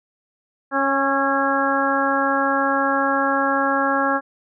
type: harmonic tone with a mistuned harmonic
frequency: 274.6 Hz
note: C#4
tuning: 16 cents flat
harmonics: 1 / 2 / 3 / 4 / 5 / 6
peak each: -24 / -24 / -24 / -24 / -24 / -24 dBFS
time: 0.71-4.21 s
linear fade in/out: 50 ms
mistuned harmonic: 5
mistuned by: -16 cents
effects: none